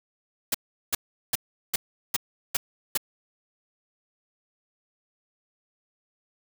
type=noise bursts; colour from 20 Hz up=white; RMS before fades=-24 dBFS; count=7; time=0.52-2.975 s; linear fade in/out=5 ms; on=25 ms; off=380 ms; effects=none